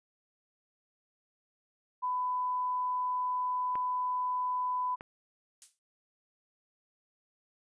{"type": "tone", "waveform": "sine", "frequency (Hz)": 1000, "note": "B5", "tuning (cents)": 21, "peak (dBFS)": -29, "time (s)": [2.02, 4.96], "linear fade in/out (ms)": 20}
{"type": "clicks", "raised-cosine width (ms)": 0.5, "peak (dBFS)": -27, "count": 2, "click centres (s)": [3.755, 5.009]}
{"type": "noise with exponential decay", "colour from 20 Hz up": "violet", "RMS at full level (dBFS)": -41, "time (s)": [5.62, 5.79], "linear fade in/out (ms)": 0, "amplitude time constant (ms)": 36}
{"effects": ["resampled to 22050 Hz"]}